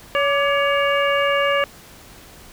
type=harmonic tone with a mistuned harmonic; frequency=563 Hz; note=C#5; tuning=27 cents sharp; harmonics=1 / 2 / 3 / 4 / 5; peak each=-19 / -22 / -24 / -25 / -26 dBFS; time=0.15-1.64 s; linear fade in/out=0 ms; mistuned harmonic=2; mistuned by=+68 cents; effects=pink hiss -44 dBFS RMS until 2.52 s